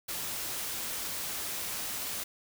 white noise, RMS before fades -36 dBFS, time 0.08-2.24 s, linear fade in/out 10 ms, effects none

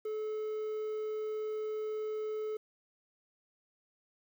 triangle tone, 430.9 Hz, A4, 36 cents flat, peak -32 dBFS, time 0.05-2.57 s, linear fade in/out 5 ms, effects 10-bit

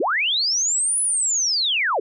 sine linear two-way sweep, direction up then down, 268.7 to 10160 to 346.7 Hz, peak -18 dBFS, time 0-2 s, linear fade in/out 5 ms, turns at 1.01 s, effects none

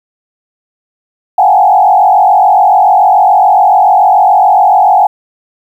sine tone with frequency modulation, 784 Hz, G5, in tune, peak -3 dBFS, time 1.38-5.07 s, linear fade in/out 5 ms, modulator 47 Hz, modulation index 1.7, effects 7-bit

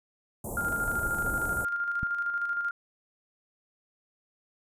pink band-stop noise, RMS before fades -35 dBFS, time 0.44-1.65 s, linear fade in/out 5 ms, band 950 to 7600 Hz, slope 48 dB/octave
sine tone with tremolo, 1402 Hz, F6, 6 cents sharp, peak -26 dBFS, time 0.57-2.71 s, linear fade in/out 2 ms, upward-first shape square, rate 13 Hz, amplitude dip 40%
click, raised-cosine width 5 ms, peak -21 dBFS, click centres 2.031 s
effects resampled to 32000 Hz

